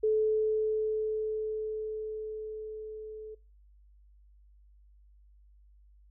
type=tone with level ramp; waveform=sine; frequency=433.1 Hz; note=A4; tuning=27 cents flat; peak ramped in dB=-23 to -41 dBFS; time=0.03-3.35 s; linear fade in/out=10 ms; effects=noise-tail reverb RT60 0.4 s tail -26 dB re dry + added 50 Hz sine -56 dBFS peak until 6.1 s